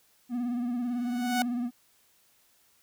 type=tone with vibrato; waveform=triangle; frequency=242.8 Hz; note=B3; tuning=29 cents flat; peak=-26 dBFS; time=0.29-1.71 s; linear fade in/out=50 ms; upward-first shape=sine; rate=18 Hz; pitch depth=55 cents each way
type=tone with exponential growth; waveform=sawtooth; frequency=740 Hz; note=F#5; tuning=in tune; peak=-20 dBFS; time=0.82-1.42 s; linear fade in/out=1 ms; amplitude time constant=130 ms
effects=white hiss -65 dBFS RMS until 2.82 s